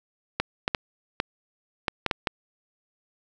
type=clicks; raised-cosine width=0.3 ms; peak=-7 dBFS; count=8; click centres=0.4 / 0.679 / 0.748 / 1.201 / 1.882 / 2.063 / 2.112 / 2.272 s; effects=none